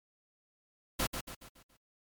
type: noise with echo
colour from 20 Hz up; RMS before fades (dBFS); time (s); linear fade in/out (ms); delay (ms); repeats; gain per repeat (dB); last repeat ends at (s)
pink; -31; 0.99-1.07; 10; 140; 5; -7; 1.77
effects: MP3 96 kbps

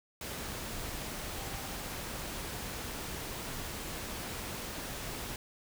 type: tone in noise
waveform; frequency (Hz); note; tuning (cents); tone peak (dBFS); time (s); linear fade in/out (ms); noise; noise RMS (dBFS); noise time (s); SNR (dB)
sine; 784; G5; 0; -49; 1.37-1.74; 2; pink; -40; 0.21-5.36; -12
effects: none

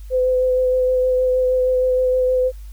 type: tone with vibrato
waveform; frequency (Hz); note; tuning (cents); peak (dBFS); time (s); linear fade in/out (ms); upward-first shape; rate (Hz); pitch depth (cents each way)
sine; 509; C5; -48; -14; 0.1-2.52; 50; sine; 6.4; 13
effects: added 50 Hz sine -32 dBFS peak until 2.72 s + white hiss -54 dBFS RMS until 2.72 s

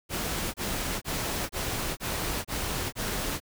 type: noise bursts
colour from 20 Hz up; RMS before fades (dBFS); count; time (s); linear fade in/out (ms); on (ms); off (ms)
pink; -31; 7; 0.09-3.402; 50; 450; 27
effects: none

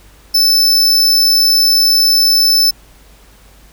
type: tone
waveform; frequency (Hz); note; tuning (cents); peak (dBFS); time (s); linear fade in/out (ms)
45% pulse; 5274; E8; 0; -8; 0.34-2.71; 10
effects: added 50 Hz sine -43 dBFS peak until 3.72 s + pink hiss -46 dBFS RMS until 3.72 s

